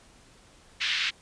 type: band-pass noise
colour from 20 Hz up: pink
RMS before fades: -28 dBFS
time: 0.8-1.11 s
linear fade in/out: 20 ms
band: 1900 to 4100 Hz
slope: 24 dB/octave
effects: pink hiss -56 dBFS RMS until 1.21 s + resampled to 22050 Hz